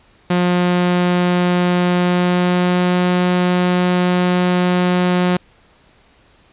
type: tone with pitch glide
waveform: sawtooth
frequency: 178 to 179.65 Hz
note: F3 to F3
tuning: +33 to +49 cents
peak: -9 dBFS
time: 0.3-5.37 s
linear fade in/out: 5 ms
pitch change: +16 cents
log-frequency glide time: 1.96-2.97 s
effects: pink hiss -52 dBFS RMS until 6.52 s + resampled to 8000 Hz